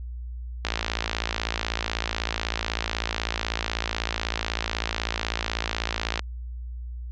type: click train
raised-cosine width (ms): 0.2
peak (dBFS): -7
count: 312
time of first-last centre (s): 0.65-6.194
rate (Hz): 56.1
effects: added 60 Hz sine -32 dBFS peak until 7.11 s + low-pass 5000 Hz 12 dB/octave